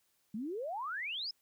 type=exponential sweep; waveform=sine; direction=up; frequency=200.1 to 5310 Hz; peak=-36 dBFS; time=0.34-1.31 s; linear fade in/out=5 ms; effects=white hiss -75 dBFS RMS until 1.41 s